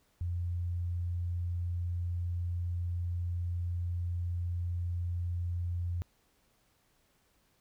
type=tone; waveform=sine; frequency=87.31 Hz; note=F2; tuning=in tune; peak=-31 dBFS; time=0.21-6.02 s; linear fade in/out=0 ms; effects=pink hiss -71 dBFS RMS until 7.6 s